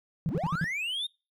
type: tone bursts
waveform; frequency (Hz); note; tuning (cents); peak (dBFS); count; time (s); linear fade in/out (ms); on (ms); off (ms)
sine; 164.81; E3; 0; -24; 5; 0.26-0.642; 0; 30; 58
type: linear sweep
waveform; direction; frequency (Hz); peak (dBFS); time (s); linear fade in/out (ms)
triangle; up; 58.27 to 3729; -28; 0.28-1.07; 10
effects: noise-tail reverb RT60 0.3 s tail -26 dB re dry + tanh soft clip ceiling -20 dBFS